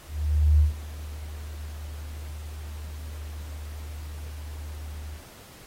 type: tone with ADSR envelope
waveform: sine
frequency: 75.3 Hz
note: D2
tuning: 44 cents sharp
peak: -14 dBFS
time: 0.06-5.23 s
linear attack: 540 ms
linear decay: 130 ms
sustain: -20 dB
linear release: 97 ms
effects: pink hiss -49 dBFS RMS until 5.66 s + AAC 48 kbps